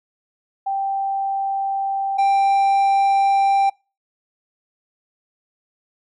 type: tone pair in turn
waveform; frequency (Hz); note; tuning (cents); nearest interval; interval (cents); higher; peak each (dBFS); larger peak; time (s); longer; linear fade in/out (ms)
sine / triangle; 784 / 788; G5 / G5; 0 / +9; unison; 9; second; -19 / -11; second; 0.66-2.18 / 2.18-3.7; neither; 10
effects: noise-tail reverb RT60 0.3 s tail -26 dB re dry + MP3 48 kbps